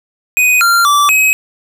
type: tone with pitch steps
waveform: square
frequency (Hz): 2495 / 1384 / 1163 / 2544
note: D#7 / F6 / D6 / D#7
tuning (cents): +4 / -16 / -17 / +38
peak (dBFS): -8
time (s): 0.37-1.33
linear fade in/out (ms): 0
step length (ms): 240
effects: none